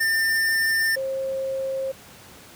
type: tone pair in turn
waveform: square / sine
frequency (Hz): 1797 / 534.3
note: A6 / C5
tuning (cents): +36 / +36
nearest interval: octave + major sixth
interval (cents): 2100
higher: first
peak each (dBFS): -20 / -24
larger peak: first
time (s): 0-0.96 / 0.96-1.92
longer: neither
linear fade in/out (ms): 10
effects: pink hiss -46 dBFS RMS until 2.55 s + high-pass 80 Hz 12 dB/octave